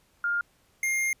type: tone pair in turn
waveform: sine / square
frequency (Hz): 1409 / 2121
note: F6 / C7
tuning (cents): +15 / +23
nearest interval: perfect fifth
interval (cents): 708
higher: second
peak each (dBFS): -24 / -25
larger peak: first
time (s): 0.24-0.41 / 0.83-1.13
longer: second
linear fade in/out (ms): 2
effects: pink hiss -65 dBFS RMS until 1.2 s + resampled to 32000 Hz